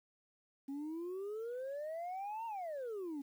sine exponential two-way sweep, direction up then down, 270.3 to 932.3 to 270.3 Hz, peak -37 dBFS, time 0.68-3.22 s, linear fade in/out 10 ms, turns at 2.46 s, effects tanh soft clip ceiling -38 dBFS + 11-bit

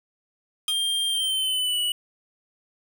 square tone with pitch glide, 3192 to 2944 Hz, G7 to F#7, +31 to -9 cents, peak -23 dBFS, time 0.68-1.92 s, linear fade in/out 2 ms, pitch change -140 cents, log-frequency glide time 1.07-1.8 s
5% pulse tone with exponential decay, 1244.5 Hz, D#6, in tune, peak -18 dBFS, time 0.68-0.78 s, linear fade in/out 1 ms, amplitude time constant 21 ms
effects none

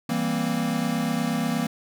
square chord, C dominant seventh, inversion first, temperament equal, 164.81 / 196 / 233.1 / 261.6 Hz, E3 / G3 / Bb3 / C4, 0 / 0 / 0 / 0 cents, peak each -30 / -32 / -27 / -31 dBFS, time 0.09-1.67 s, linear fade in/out 5 ms, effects none

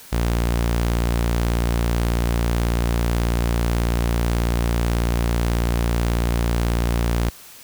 sawtooth tone, 58.27 Hz, A#1, in tune, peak -14 dBFS, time 0.12-7.3 s, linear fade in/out 10 ms, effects white hiss -43 dBFS RMS until 7.63 s

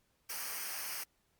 white noise with comb filter, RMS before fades -40 dBFS, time 0.29-1.04 s, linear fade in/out 10 ms, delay 0.27 ms, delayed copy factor -0.75, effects pink hiss -75 dBFS RMS until 1.39 s + MP3 96 kbps

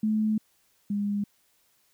sine tone pair in turn, 215.8 / 203.8 Hz, A3 / G#3, -33 / -32 cents, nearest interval minor second, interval 99 cents, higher first, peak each -22 / -25 dBFS, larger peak first, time 0.03-0.38 / 0.9-1.24 s, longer first, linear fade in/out 5 ms, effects white hiss -67 dBFS RMS until 1.93 s

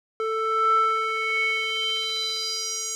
square tone with band-pass filter sweep, 442.4 Hz, A4, 9 cents sharp, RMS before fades -25 dBFS, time 0.2-2.95 s, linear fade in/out 0 ms, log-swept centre 890 to 6800 Hz, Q 5, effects none

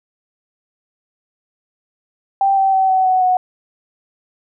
sine tone with pitch steps, 784 / 774.1 / 764.3 / 754.7 / 745.1 / 735.7 Hz, G5 / G5 / G5 / F#5 / F#5 / F#5, 0 / -22 / -44 / +34 / +12 / -10 cents, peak -11 dBFS, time 2.41-3.37 s, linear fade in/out 2 ms, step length 160 ms, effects none

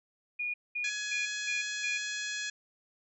sine tone bursts, 2442 Hz, D#7, 33 cents flat, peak -31 dBFS, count 5, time 0.39-1.98 s, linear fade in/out 10 ms, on 150 ms, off 210 ms
harmonic tone, 840 Hz, G#5, 19 cents sharp, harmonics 2 / 3 / 4 / 5 / 6 / 7 / 8 / 9, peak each -37 / -41 / -42 / -43 / -48 / -45 / -44 / -49 dBFS, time 0.84-2.5 s, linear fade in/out 5 ms
effects none

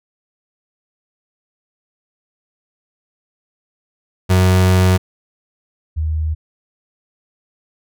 35% pulse / sine tone pair in turn, 92.5 / 78.21 Hz, F#2 / D#2, 0 / +10 cents, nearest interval minor third, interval 290 cents, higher first, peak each -8 / -16 dBFS, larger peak first, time 4.29-4.98 / 5.96-6.35 s, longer first, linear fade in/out 20 ms, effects none

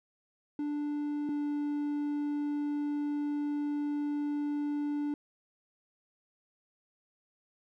triangle tone pair in turn, 293.7 / 292.4 Hz, D4 / D4, 0 / -7 cents, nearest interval unison, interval 7 cents, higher first, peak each -29 / -28 dBFS, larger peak second, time 0.59-1.29 / 1.29-5.14 s, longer second, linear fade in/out 2 ms, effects none

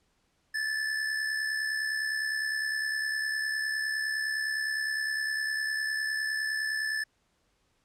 square tone with amplitude modulation, 1745 Hz, A6, 15 cents flat, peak -27 dBFS, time 0.54-7.04 s, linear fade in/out 10 ms, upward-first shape sine, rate 69.8 Hz, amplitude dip 50%, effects pink hiss -72 dBFS RMS until 7.84 s + low-pass 9000 Hz 12 dB/octave

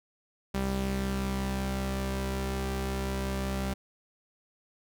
sawtooth tone pair together, 65.41 / 196 Hz, C2 / G3, 0 / 0 cents, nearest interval octave + perfect fifth, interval 1900 cents, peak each -28 dBFS, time 0.54-3.74 s, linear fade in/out 10 ms, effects none

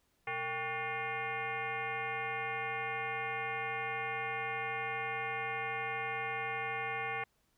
sine tone with frequency modulation, 1455 Hz, F#6, 29 cents flat, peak -34 dBFS, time 0.27-7.24 s, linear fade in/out 5 ms, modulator 333 Hz, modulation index 3, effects pink hiss -75 dBFS RMS until 7.57 s

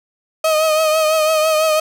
35% pulse tone with vibrato, 627 Hz, D#5, 13 cents sharp, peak -11 dBFS, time 0.44-1.8 s, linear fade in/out 5 ms, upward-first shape triangle, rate 6 Hz, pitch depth 47 cents each way, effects none

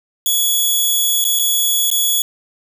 10% pulse tone with dropouts, 3384 Hz, G#7, 32 cents sharp, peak -6 dBFS, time 0.26-2.22 s, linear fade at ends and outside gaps 1 ms, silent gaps 1.242-1.25 / 1.39-1.395 / 1.902-1.914 s, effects none

